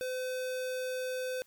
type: tone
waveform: square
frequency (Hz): 510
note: C5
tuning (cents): -44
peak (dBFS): -34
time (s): 0.01-1.42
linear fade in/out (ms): 0
effects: white hiss -65 dBFS RMS until 1.46 s